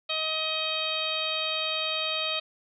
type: harmonic tone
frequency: 630 Hz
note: D#5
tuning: 21 cents sharp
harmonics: 1 / 2 / 3 / 4 / 5 / 6 / 7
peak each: -35 / -36 / -44 / -33 / -34 / -32 / -38 dBFS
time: 0.09-2.4 s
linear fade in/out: 10 ms
effects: none